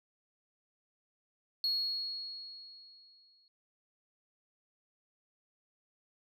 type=tone with exponential decay; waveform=sine; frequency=4320 Hz; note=C#8; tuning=45 cents flat; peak=-26 dBFS; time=1.64-3.48 s; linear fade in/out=1 ms; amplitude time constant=400 ms; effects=tanh soft clip ceiling -27 dBFS